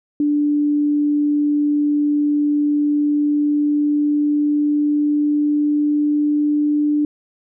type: tone with pitch glide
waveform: sine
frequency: 293.7 to 296.4 Hz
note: D4 to D4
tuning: 0 to +16 cents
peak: -14 dBFS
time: 0.2-7.05 s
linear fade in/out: 2 ms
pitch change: +16 cents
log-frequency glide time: 2.68-6.92 s
effects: none